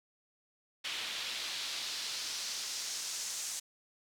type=noise with band-pass filter sweep; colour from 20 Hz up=pink; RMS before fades=-39 dBFS; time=0.84-3.6 s; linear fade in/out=10 ms; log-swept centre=3200 to 6900 Hz; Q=1.7; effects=none